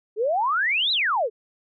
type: exponential two-way sweep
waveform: sine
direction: up then down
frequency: 402.7 to 4108 to 402.7 Hz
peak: -19 dBFS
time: 0.16-1.3 s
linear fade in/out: 50 ms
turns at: 0.92 s
effects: MP3 96 kbps